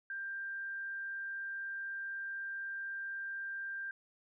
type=tone; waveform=sine; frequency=1586 Hz; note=G6; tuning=20 cents sharp; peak=-38 dBFS; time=0.1-3.91 s; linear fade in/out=2 ms; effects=none